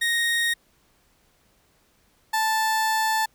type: tone pair in turn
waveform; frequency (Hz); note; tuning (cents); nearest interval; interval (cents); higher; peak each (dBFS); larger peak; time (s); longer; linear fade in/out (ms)
30% pulse; 1864.7 / 880; A#6 / A5; 0 / 0; octave + minor second; 1300; first; -18; neither; 0.01-0.54 / 2.33-3.26; second; 10
effects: pink hiss -63 dBFS RMS until 3.34 s